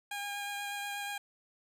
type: tone with vibrato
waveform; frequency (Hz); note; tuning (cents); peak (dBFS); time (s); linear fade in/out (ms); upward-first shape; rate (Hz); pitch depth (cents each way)
15% pulse; 811; G#5; -41; -30; 0.11-1.18; 5; triangle; 8.3; 15
effects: none